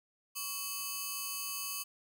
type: ring-modulated tone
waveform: 5% pulse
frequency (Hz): 1864.7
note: A#6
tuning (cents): 0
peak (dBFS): -23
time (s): 0.35-1.84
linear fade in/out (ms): 20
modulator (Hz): 739
effects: none